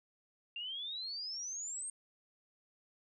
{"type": "exponential sweep", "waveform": "sine", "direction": "up", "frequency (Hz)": [2755, 8660], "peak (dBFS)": -39, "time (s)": [0.56, 1.9], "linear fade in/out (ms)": 2, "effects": []}